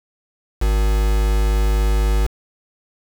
triangle tone with quantisation, 51.91 Hz, G#1, in tune, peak -12 dBFS, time 0.61-2.27 s, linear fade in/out 10 ms, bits 4, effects none

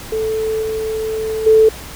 sine tone with level steps, 439.2 Hz, A4, 3 cents flat, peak -16 / -18 / -6 dBFS, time 0.12-1.69 s, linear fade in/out 5 ms, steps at 0.62 / 1.46 s, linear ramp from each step 10 ms, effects added 60 Hz sine -37 dBFS peak until 1.95 s + pink hiss -33 dBFS RMS until 1.95 s

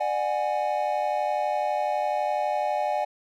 triangle tone cluster, 599 / 740 / 832 Hz, D5 / F#5 / G#5, +34 / 0 / +3 cents, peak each -26 dBFS, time 0-3.05 s, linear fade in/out 10 ms, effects none

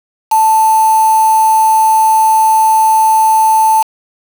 sine tone with quantisation, 880 Hz, A5, in tune, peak -6 dBFS, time 0.31-3.83 s, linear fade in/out 10 ms, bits 3, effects none

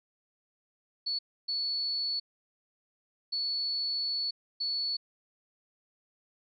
sine tone bursts at uneven times, 4427 Hz, C#8, 3 cents flat, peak -29 dBFS, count 4, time 1.06-1.19 / 1.48-2.2 / 3.32-4.31 / 4.6-4.97 s, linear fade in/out 10 ms, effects none

